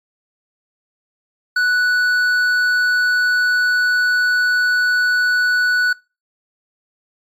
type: tone with hard clipping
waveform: triangle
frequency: 1480 Hz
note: F#6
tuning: in tune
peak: -15 dBFS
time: 1.56-5.93 s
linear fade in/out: 5 ms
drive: 10 dB
effects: noise-tail reverb RT60 0.3 s tail -25 dB re dry + AAC 64 kbps